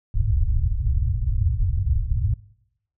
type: low-pass noise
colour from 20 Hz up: white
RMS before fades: -21 dBFS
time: 0.14-2.34 s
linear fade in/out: 5 ms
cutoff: 110 Hz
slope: 48 dB/octave
effects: noise-tail reverb RT60 0.8 s tail -22 dB re dry